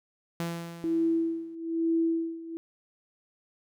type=tone with exponential decay; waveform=sawtooth; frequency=169 Hz; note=E3; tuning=43 cents sharp; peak=-25 dBFS; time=0.4-1.55 s; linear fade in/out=0 ms; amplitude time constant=250 ms
type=tone with tremolo; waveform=sine; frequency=329.6 Hz; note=E4; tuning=in tune; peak=-22 dBFS; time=0.84-2.57 s; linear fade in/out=0 ms; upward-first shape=sine; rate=1.1 Hz; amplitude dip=85%
effects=none